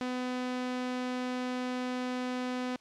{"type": "tone", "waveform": "sawtooth", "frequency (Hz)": 251.4, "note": "B3", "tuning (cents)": 31, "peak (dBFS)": -28, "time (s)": [0.01, 2.76], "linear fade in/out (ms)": 0, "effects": ["white hiss -62 dBFS RMS until 2.8 s", "low-pass 5000 Hz 12 dB/octave"]}